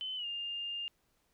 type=tone with pitch glide; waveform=sine; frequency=3046 to 2809 Hz; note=F#7 to F7; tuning=+50 to +9 cents; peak=-36 dBFS; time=0.01-0.88 s; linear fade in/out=0 ms; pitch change=-141 cents; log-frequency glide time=0.16-0.26 s; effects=pink hiss -75 dBFS RMS until 1.33 s